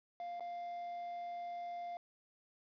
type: tone with dropouts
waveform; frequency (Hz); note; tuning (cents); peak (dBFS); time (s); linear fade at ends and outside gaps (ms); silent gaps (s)
triangle; 698.5; F5; 0; -39; 0.2-1.97; 1; 0.397-0.406
effects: resampled to 11025 Hz + 11-bit